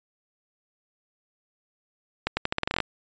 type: accelerating click train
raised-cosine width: 0.3 ms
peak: -8 dBFS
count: 12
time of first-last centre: 2.27-2.803 s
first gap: 100 ms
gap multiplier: 0.84
effects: resampled to 16000 Hz